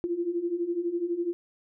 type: beating tone pair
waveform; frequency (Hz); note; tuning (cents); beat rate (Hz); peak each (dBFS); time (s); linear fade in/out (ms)
sine; 337.1 / 349.1; E4 / F4; +39 / -1; 12; -32 / -28; 0.04-1.33; 0
effects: none